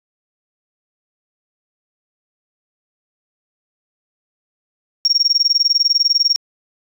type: tone with tremolo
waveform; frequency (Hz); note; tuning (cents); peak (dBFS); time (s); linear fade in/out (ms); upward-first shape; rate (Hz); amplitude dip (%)
sine; 5550; F8; -12; -7; 5.05-6.36; 0; sine; 20; 100
effects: tanh soft clip ceiling -4 dBFS